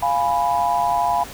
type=chord; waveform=sine; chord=F diminished; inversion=none; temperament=equal; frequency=698.5 / 830.6 / 987.8 Hz; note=F5 / Ab5 / Cb6; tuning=0 / 0 / 0 cents; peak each=-21 dBFS; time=0.02-1.24 s; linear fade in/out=10 ms; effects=pink hiss -37 dBFS RMS until 1.33 s